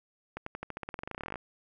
accelerating click train, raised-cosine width 0.5 ms, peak -22 dBFS, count 23, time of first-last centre 0.37-1.357 s, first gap 94 ms, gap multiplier 0.92, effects none

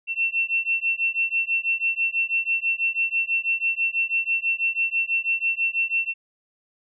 sine beating tone pair, 2700 / 2706.1 Hz, E7 / E7, +41 / +45 cents, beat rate 6.1 Hz, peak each -24 dBFS, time 0.07-6.14 s, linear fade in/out 50 ms, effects none

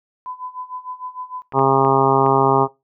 sine tone with tremolo, 1007 Hz, B5, 33 cents sharp, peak -26 dBFS, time 0.26-1.42 s, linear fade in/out 0 ms, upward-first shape sine, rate 6.6 Hz, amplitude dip 85%
clicks, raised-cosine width 0.5 ms, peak -20 dBFS, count 4, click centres 1.523 / 1.592 / 1.849 / 2.263 s
harmonic tone, 135.1 Hz, C#3, 44 cents flat, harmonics 1 / 2 / 3 / 4 / 5 / 6 / 7 / 8 / 9, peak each -22 / -23 / -19 / -26 / -24 / -19 / -18 / -22 / -23 dBFS, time 1.53-2.68 s, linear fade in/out 50 ms
effects noise-tail reverb RT60 0.2 s tail -18 dB re dry

